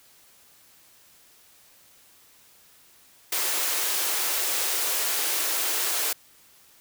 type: high-pass noise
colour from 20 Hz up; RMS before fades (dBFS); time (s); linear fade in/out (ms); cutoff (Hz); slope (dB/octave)
white; -26; 3.32-6.13; 5; 320; 48
effects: white hiss -56 dBFS RMS until 6.8 s